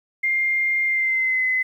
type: tone with pitch glide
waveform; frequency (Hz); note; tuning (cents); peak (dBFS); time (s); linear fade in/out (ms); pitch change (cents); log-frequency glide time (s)
sine; 2111 to 2033; C7 to B6; +15 to +50; -18; 0.23-1.63; 10; -65; 0.85-1.45
effects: 9-bit